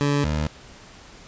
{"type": "tone pair in turn", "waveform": "20% pulse", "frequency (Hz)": [143.6, 75.94], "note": ["D3", "D#2"], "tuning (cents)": [-39, -41], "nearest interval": "major seventh", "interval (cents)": 1102, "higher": "first", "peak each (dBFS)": [-14, -17], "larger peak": "first", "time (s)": [[0.01, 0.24], [0.24, 0.47]], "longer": "neither", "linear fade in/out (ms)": 0, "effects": ["pink hiss -46 dBFS RMS until 1.27 s", "resampled to 16000 Hz"]}